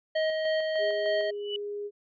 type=tone with tremolo; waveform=square; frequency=630 Hz; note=D#5; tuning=21 cents sharp; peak=-25 dBFS; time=0.15-1.31 s; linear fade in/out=10 ms; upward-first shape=square; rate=3.3 Hz; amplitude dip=30%
type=tone; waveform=sine; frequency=410.8 Hz; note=G#4; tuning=19 cents flat; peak=-32 dBFS; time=0.78-1.91 s; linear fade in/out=50 ms
type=tone with exponential growth; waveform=sine; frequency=2960 Hz; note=F#7; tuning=in tune; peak=-28 dBFS; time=1.31-1.56 s; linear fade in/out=2 ms; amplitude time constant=53 ms
effects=resampled to 11025 Hz